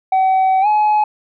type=tone with pitch glide; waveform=sine; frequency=759 to 847 Hz; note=F#5 to G#5; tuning=+44 to +34 cents; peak=-8 dBFS; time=0.12-1.04 s; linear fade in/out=5 ms; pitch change=+190 cents; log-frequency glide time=0.61-0.67 s; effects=tanh soft clip ceiling -10 dBFS